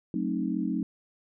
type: chord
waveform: sine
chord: F# diminished seventh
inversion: none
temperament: equal with one note detuned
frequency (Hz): 185 / 220 / 266.7 / 311.1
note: F#3 / A3 / C4 / Eb4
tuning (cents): 0 / 0 / +33 / 0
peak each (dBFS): -32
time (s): 0.14-0.83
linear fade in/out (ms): 2
effects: none